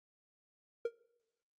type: tone with exponential decay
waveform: triangle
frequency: 466.2 Hz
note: A#4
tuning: in tune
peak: -26 dBFS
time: 0.85-0.93 s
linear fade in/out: 5 ms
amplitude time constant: 16 ms
effects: noise-tail reverb RT60 0.9 s tail -23 dB re dry + Opus 48 kbps